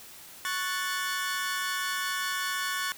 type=chord; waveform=sawtooth; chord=F# minor; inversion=second; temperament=equal; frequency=1108.7 / 1480 / 1760 Hz; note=C#6 / F#6 / A6; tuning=0 / 0 / 0 cents; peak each=-30 dBFS; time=0.45-2.92 s; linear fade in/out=0 ms; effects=white hiss -48 dBFS RMS until 2.97 s